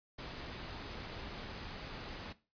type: noise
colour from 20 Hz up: pink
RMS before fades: -45 dBFS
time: 0.18-2.33 s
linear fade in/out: 10 ms
effects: noise-tail reverb RT60 0.3 s tail -17 dB re dry + resampled to 11025 Hz